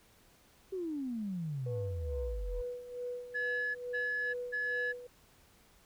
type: exponential sweep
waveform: sine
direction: down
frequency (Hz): 392 to 38.66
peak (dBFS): -34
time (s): 0.72-2.62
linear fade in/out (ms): 10
type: tone with tremolo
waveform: sine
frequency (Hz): 491.3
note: B4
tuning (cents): -9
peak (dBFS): -35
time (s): 1.66-5.07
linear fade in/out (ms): 5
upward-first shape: sine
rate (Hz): 2.3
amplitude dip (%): 70
type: tone bursts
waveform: sine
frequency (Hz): 1706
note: G#6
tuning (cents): +46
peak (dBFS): -31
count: 3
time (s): 3.34-4.93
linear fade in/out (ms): 20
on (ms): 410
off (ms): 180
effects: tanh soft clip ceiling -27 dBFS + pink hiss -64 dBFS RMS until 5.85 s